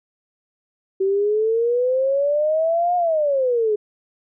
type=exponential two-way sweep; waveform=sine; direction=up then down; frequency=380.4 to 719 to 412.7 Hz; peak=-16 dBFS; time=1-3.76 s; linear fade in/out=10 ms; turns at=2.96 s; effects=none